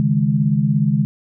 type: chord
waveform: sine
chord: C# suspended second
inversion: none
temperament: equal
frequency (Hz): 138.59 / 155.56 / 207.7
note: C#3 / D#3 / G#3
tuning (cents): 0 / 0 / 0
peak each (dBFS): -18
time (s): 0-1.05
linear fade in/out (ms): 0
effects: none